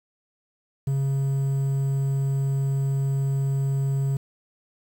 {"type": "tone with quantisation", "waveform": "triangle", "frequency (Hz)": 136.8, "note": "C#3", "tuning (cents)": -23, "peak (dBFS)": -19, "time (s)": [0.87, 4.17], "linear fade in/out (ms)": 5, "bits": 8, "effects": []}